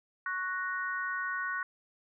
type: chord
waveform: sine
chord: F# major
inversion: second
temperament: equal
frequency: 1108.7 / 1480 / 1864.7 Hz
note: C#6 / F#6 / A#6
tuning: 0 / 0 / 0 cents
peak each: -37 / -34 / -38 dBFS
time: 0.26-1.63 s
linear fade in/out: 2 ms
effects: none